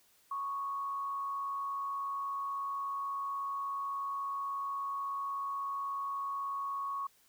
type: tone with frequency modulation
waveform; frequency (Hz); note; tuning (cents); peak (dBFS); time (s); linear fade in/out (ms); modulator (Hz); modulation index
sine; 1108.7; C#6; 0; -34; 0.31-7.07; 5; 96.4; 0.35
effects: white hiss -67 dBFS RMS until 7.28 s